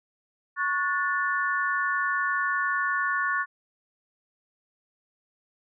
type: chord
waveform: sine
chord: F# minor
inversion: second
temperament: equal with one note detuned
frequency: 1108.7 / 1457.1 / 1760 Hz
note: C#6 / F#6 / A6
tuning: 0 / -27 / 0 cents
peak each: -28 dBFS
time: 0.56-3.46 s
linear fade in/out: 50 ms
effects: none